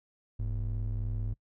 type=ring-modulated tone; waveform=triangle; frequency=73.6 Hz; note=D2; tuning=4 cents sharp; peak=-25 dBFS; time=0.39-1.34 s; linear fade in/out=10 ms; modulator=31.3 Hz; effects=noise-tail reverb RT60 0.1 s tail -25 dB re dry